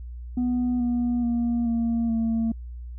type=tone with pitch steps; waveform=sine; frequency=246.9 / 241.7 / 236.6 / 231.6 / 226.7 Hz; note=B3 / B3 / A#3 / A#3 / A#3; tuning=0 / -37 / +26 / -11 / -48 cents; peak=-19 dBFS; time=0.37-2.52 s; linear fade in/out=5 ms; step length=430 ms; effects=tanh soft clip ceiling -20 dBFS + added 60 Hz sine -34 dBFS peak until 2.98 s